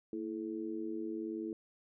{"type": "tone with amplitude modulation", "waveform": "sine", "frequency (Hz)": 329.6, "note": "E4", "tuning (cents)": 0, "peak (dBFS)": -32, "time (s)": [0.13, 1.53], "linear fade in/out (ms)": 2, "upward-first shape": "sine", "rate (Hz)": 101, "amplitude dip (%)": 100, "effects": []}